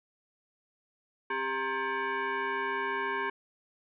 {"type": "tone with frequency modulation", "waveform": "sine", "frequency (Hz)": 264.9, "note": "C4", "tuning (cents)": 22, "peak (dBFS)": -29, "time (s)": [1.3, 3.3], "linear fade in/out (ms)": 5, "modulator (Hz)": 664, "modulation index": 2.7, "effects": []}